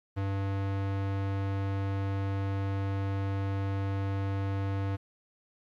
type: tone with low-pass filter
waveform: square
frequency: 98 Hz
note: G2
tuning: in tune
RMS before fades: -31 dBFS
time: 0.16-4.97 s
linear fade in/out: 20 ms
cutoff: 2500 Hz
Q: 0.59
effects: 11-bit